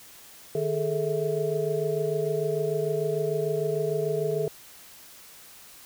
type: tone cluster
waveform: sine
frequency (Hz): 153.9 / 417.6 / 444.3 / 654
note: D#3 / G#4 / A4 / E5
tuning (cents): -19 / +10 / +17 / -14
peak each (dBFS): -32 / -28 / -28 / -34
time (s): 0.55-4.48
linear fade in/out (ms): 2
effects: white hiss -49 dBFS RMS until 5.85 s